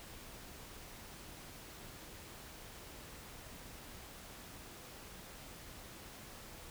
silence, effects pink hiss -52 dBFS RMS until 6.7 s

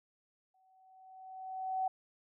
sine tone with exponential growth, 755 Hz, F#5, 35 cents sharp, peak -29 dBFS, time 0.54-1.88 s, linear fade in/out 5 ms, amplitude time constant 290 ms, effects none

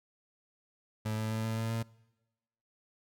30% pulse tone with pitch steps, 108.5 / 109.57 / 110.65 / 111.74 / 112.85 / 113.96 Hz, A2 / A2 / A2 / A2 / A2 / A#2, -24 / -7 / +10 / +27 / +44 / -39 cents, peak -29 dBFS, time 1.05-1.83 s, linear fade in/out 10 ms, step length 130 ms, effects noise-tail reverb RT60 1.0 s tail -23 dB re dry

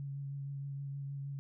sine tone with vibrato, 139.4 Hz, C#3, 10 cents sharp, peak -38 dBFS, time 0-1.39 s, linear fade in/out 0 ms, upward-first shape triangle, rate 6.4 Hz, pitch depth 20 cents each way, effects none

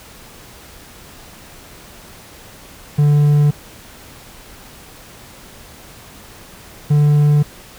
triangle tone pair in turn, 146.83 / 147.5 Hz, D3 / D3, 0 / +8 cents, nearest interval unison, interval 8 cents, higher second, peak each -7 dBFS, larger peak neither, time 2.98-3.51 / 6.9-7.43 s, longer neither, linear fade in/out 10 ms, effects pink hiss -40 dBFS RMS until 7.78 s

